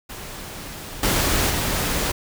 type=noise with level steps; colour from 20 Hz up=pink; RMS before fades=-35 / -20 / -23 dBFS; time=0.09-2.12 s; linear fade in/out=10 ms; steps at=1.03 / 1.5 s; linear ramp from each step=2 ms; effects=none